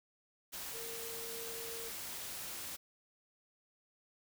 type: tone in noise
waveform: sine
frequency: 459.6 Hz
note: A#4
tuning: 25 cents flat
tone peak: -47 dBFS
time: 0.73-1.9 s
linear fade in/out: 20 ms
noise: white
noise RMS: -44 dBFS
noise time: 0.52-2.77 s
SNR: -6 dB
effects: none